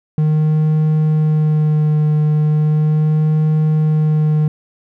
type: tone with vibrato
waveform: triangle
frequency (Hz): 153.4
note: D#3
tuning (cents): -24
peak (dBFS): -9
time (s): 0.18-4.48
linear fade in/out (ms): 2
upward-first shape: sine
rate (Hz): 0.37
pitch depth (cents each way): 18
effects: none